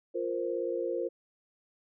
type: chord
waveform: sine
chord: F suspended fourth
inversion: none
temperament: just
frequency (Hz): 349.2 / 465.6 / 523.8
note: F4 / Bb4 / C5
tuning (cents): 0 / -2 / +2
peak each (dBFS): -34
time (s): 0.14-1.09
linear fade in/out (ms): 20
effects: none